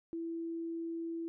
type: tone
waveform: sine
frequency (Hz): 332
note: E4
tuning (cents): +12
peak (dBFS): -36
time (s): 0.13-1.28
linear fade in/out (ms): 0
effects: none